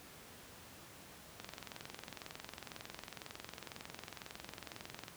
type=click train; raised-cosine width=0.2 ms; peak=-27 dBFS; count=82; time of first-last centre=1.4-5.082 s; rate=22 Hz; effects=pink hiss -55 dBFS RMS until 5.16 s + high-pass 80 Hz 12 dB/octave